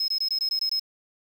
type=tone bursts; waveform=sine; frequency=5150 Hz; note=E8; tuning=41 cents flat; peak=-20 dBFS; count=8; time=0-0.796 s; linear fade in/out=5 ms; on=82 ms; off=20 ms; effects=tanh soft clip ceiling -22 dBFS + 8-bit